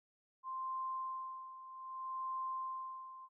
sine tone with tremolo, 1046.5 Hz, C6, in tune, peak -37 dBFS, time 0.43-3.29 s, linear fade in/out 50 ms, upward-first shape sine, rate 0.63 Hz, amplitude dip 75%, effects none

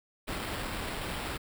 pink noise with sample-and-hold, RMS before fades -36 dBFS, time 0.27-1.38 s, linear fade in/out 20 ms, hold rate 6300 Hz, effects none

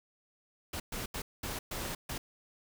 pink noise bursts at uneven times, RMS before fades -38 dBFS, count 6, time 0.73-0.8 / 0.92-1.06 / 1.14-1.22 / 1.43-1.59 / 1.71-1.95 / 2.09-2.18 s, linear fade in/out 5 ms, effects none

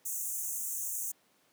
pink high-pass noise, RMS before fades -36 dBFS, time 0.05-1.12 s, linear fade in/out 10 ms, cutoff 6200 Hz, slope 96 dB/octave, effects pink hiss -68 dBFS RMS until 1.52 s + high-pass 200 Hz 12 dB/octave

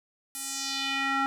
square tone with band-pass filter sweep, 272.3 Hz, C#4, 31 cents flat, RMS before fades -30 dBFS, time 0.35-1.26 s, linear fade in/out 0 ms, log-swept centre 11000 to 1200 Hz, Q 1.9, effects none

